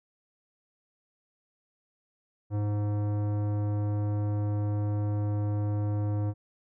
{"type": "tone with tanh clipping", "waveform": "sine", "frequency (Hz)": 103.8, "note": "G#2", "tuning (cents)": 0, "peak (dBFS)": -28, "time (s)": [2.5, 6.34], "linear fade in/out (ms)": 50, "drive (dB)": 16, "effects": []}